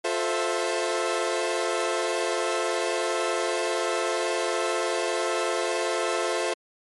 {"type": "chord", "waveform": "sawtooth", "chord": "F major seventh", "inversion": "none", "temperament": "equal with one note detuned", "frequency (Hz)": [354.9, 440, 523.3, 659.3], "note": ["F4", "A4", "C5", "E5"], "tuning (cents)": [28, 0, 0, 0], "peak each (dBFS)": -26, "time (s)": [0.04, 6.54], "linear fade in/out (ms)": 10, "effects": ["MP3 48 kbps"]}